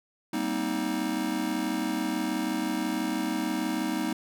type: chord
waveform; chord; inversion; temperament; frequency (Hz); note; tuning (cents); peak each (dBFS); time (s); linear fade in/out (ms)
square; C minor seventh; second; just; 196.22 / 235.5 / 261.6 / 314; G3 / Bb3 / C4 / Eb4; +2 / +18 / 0 / +16; -36 / -34 / -35 / -31; 0.33-4.13; 5
effects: none